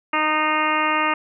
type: harmonic tone with a mistuned harmonic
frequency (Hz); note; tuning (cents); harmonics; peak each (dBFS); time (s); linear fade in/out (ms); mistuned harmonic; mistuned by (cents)
308.3; D#4; -16; 1 / 2 / 3 / 4 / 5 / 6 / 7 / 8 / 9; -28 / -29 / -24 / -22 / -31 / -28 / -27 / -29 / -28; 0.13-1.14; 5; 7; -16
effects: none